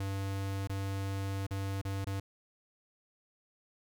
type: tone with dropouts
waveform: square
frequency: 97.7 Hz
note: G2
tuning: 5 cents flat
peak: -34 dBFS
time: 0-2.2 s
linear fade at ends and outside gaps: 5 ms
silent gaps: 0.674-0.695 / 1.467-1.508 / 1.815-1.85 / 2.046-2.068 s
effects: none